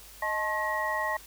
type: tone cluster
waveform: sine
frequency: 623 / 871 / 1075 / 1899 Hz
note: D#5 / A5 / C6 / A#6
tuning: +2 / -18 / +47 / +32 cents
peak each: -34 / -33 / -33 / -31 dBFS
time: 0.22-1.17 s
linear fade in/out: 5 ms
effects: added 50 Hz sine -54 dBFS peak until 1.26 s + white hiss -50 dBFS RMS until 1.26 s